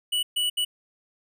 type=tone bursts at uneven times; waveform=square; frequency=2949 Hz; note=F#7; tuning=6 cents flat; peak=-23 dBFS; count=3; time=0.12-0.23 / 0.36-0.5 / 0.57-0.65 s; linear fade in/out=10 ms; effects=none